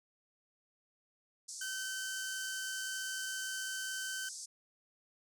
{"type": "band-pass noise", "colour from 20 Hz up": "pink", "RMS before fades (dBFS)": -46, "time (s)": [1.48, 4.46], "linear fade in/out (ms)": 10, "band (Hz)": [5000, 9200], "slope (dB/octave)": 48}
{"type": "tone", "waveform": "sawtooth", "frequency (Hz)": 1535, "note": "G6", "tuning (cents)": -37, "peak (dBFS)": -35, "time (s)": [1.61, 4.29], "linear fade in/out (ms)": 5}
{"effects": []}